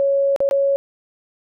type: tone with dropouts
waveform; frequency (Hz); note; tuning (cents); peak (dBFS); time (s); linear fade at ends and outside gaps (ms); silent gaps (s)
sine; 554.4; C#5; 0; -14; 0-0.76; 0; 0.362-0.404 / 0.49-0.511
effects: none